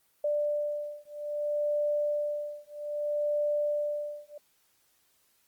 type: beating tone pair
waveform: sine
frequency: 590 / 590.62 Hz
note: D5 / D5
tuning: +8 / +10 cents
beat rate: 0.62 Hz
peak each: -31 dBFS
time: 0.24-4.38 s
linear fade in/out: 5 ms
effects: white hiss -69 dBFS RMS until 5.47 s + Opus 24 kbps